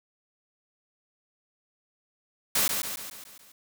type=noise with echo; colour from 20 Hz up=white; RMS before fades=-24 dBFS; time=2.55-2.68 s; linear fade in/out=5 ms; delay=140 ms; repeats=6; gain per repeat=-5 dB; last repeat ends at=3.52 s; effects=none